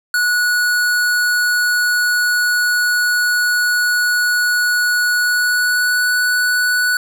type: tone with pitch glide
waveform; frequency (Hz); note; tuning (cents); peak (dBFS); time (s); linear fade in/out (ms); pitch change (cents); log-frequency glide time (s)
square; 1465 to 1479.5; F#6 to F#6; -18 to -1; -14; 0.14-6.97; 2; +17; 5.16-6.12
effects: none